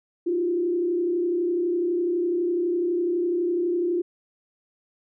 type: tone with frequency modulation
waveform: sine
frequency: 349.2 Hz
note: F4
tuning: in tune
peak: -21 dBFS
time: 0.26-4.02 s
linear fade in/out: 10 ms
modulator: 32 Hz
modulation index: 0.62
effects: none